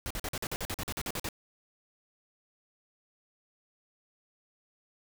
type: noise bursts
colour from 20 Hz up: pink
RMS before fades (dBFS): -35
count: 14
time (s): 0.06-1.288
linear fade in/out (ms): 0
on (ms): 45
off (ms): 46
effects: none